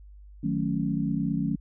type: chord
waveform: sine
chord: D# half-diminished seventh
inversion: none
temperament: equal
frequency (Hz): 155.56 / 185 / 220 / 277.2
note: D#3 / F#3 / A3 / C#4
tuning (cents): 0 / 0 / 0 / 0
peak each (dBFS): -30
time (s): 0.43-1.56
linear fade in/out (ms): 10
effects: added 50 Hz sine -45 dBFS peak until 1.6 s